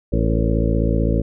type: harmonic tone with a mistuned harmonic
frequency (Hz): 55.7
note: A1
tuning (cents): +22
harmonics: 1 / 2 / 3 / 4 / 5 / 6 / 8 / 9 / 10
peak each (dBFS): -19 / -22 / -24 / -25 / -26 / -27 / -28 / -29 / -29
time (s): 0.12-1.22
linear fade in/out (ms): 10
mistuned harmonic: 9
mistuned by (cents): -45
effects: none